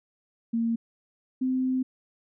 sine tone pair in turn, 230 / 258.2 Hz, A#3 / C4, -23 / -23 cents, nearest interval major second, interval 200 cents, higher second, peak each -23 dBFS, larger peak neither, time 0.53-0.76 / 1.41-1.83 s, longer second, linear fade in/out 10 ms, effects none

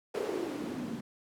white noise with band-pass filter sweep, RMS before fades -36 dBFS, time 0.14-1.01 s, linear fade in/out 10 ms, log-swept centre 460 to 200 Hz, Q 4.8, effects none

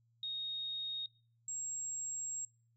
sine tone pair in turn, 3729 / 7577 Hz, A#7 / A#8, 0 / +27 cents, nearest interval octave, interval 1227 cents, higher second, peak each -37 / -38 dBFS, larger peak first, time 0.23-1.06 / 1.48-2.45 s, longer second, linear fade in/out 2 ms, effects noise-tail reverb RT60 0.5 s tail -25 dB re dry + added 116 Hz sine -70 dBFS peak until 2.76 s

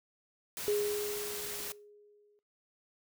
white noise, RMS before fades -40 dBFS, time 0.57-1.72 s, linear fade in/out 0 ms
sine tone with exponential decay, 414.8 Hz, G#4, 2 cents flat, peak -26 dBFS, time 0.68-2.39 s, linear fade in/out 0 ms, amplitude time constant 370 ms
effects noise-tail reverb RT60 0.3 s tail -22 dB re dry

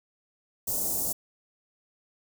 white band-stop noise, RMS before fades -29 dBFS, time 0.67-1.13 s, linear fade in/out 10 ms, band 750 to 6400 Hz, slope 24 dB/octave, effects none

